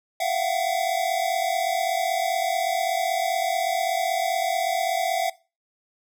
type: tone cluster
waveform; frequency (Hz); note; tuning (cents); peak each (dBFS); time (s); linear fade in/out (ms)
square; 671 / 707 / 756; E5 / F5 / F#5; +31 / +21 / +37; -28; 0.2-5.3; 5
effects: noise-tail reverb RT60 0.3 s tail -19 dB re dry